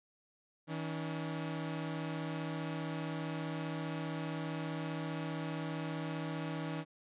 sawtooth tone pair together, 160 / 284.8 Hz, D#3 / C#4, +49 / +47 cents, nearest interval minor seventh, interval 998 cents, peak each -34 / -38 dBFS, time 0.67-6.85 s, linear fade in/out 50 ms, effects resampled to 8000 Hz

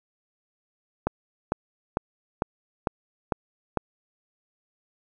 click train, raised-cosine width 1 ms, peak -9 dBFS, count 7, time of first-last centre 1.07-3.773 s, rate 2.22 Hz, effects none

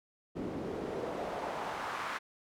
pink noise with band-pass filter sweep, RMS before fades -38 dBFS, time 0.35-2.19 s, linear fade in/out 20 ms, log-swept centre 260 to 1400 Hz, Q 1.6, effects none

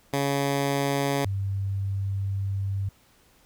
10% pulse / sine tone pair in turn, 140 / 98.1 Hz, C#3 / G2, +18 / +2 cents, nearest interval tritone, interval 616 cents, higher first, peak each -15 / -25 dBFS, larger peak first, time 0.13-1.25 / 1.25-2.89 s, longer second, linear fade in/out 5 ms, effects pink hiss -60 dBFS RMS until 3.45 s

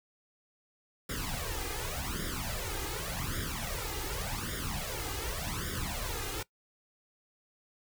pink noise with flanger, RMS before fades -36 dBFS, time 1.09-6.43 s, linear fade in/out 5 ms, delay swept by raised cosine 0.57 to 2.47 ms, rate 0.87 Hz, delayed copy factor +0.85, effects noise-tail reverb RT60 0.1 s tail -21 dB re dry

